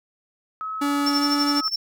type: tone with vibrato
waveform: sine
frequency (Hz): 1280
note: D#6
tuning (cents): +49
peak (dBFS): -27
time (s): 0.61-1.68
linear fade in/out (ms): 0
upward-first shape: sine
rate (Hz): 1.4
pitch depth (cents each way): 12
type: tone with pitch glide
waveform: 45% pulse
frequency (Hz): 285.7 to 288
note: D4 to D4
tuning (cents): -48 to -34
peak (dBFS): -21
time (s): 0.81-1.61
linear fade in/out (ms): 10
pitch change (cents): +14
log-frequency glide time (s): 1.14-1.27
type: tone with tremolo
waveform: triangle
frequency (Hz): 5390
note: E8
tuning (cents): +38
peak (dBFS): -18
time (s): 1.06-1.76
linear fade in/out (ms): 5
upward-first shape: triangle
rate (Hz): 12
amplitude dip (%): 95
effects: none